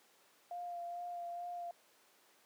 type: tone with vibrato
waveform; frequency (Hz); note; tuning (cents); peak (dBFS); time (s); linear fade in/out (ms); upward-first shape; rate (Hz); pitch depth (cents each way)
sine; 698.5; F5; 0; -40; 0.51-1.71; 2; sine; 2.3; 18
effects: pink hiss -67 dBFS RMS until 2.45 s + high-pass 400 Hz 12 dB/octave